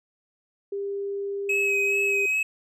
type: tone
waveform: sine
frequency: 399.2 Hz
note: G4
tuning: 32 cents sharp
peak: -27 dBFS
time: 0.72-2.26 s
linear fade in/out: 5 ms
type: tone with vibrato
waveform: triangle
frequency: 2550 Hz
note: D#7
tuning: 42 cents sharp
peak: -20 dBFS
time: 1.49-2.43 s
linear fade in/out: 5 ms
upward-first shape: sine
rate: 2.4 Hz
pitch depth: 21 cents each way
effects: none